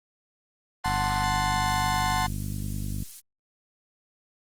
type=chord; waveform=35% pulse; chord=F# diminished; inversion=none; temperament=equal; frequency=740 / 880 / 1046.5 Hz; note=F#5 / A5 / C6; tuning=0 / 0 / 0 cents; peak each=-27 dBFS; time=0.84-2.27 s; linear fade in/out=10 ms
type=click train; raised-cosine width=5 ms; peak=-20 dBFS; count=109; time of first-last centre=0.86-3.024 s; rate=49.9 Hz
type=noise; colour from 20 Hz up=violet; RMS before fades=-38 dBFS; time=1.66-3.21 s; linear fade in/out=20 ms
effects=low-pass 11000 Hz 12 dB/octave + Opus 24 kbps